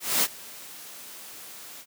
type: noise with ADSR envelope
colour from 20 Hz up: white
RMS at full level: -21 dBFS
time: 0-1.86 s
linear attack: 230 ms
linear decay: 42 ms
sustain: -22 dB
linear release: 62 ms
effects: high-pass 150 Hz 12 dB/octave